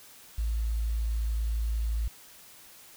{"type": "tone with quantisation", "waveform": "sine", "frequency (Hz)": 55.6, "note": "A1", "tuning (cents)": 19, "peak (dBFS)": -26, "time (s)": [0.38, 2.08], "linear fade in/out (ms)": 5, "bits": 9, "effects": ["white hiss -52 dBFS RMS until 2.96 s"]}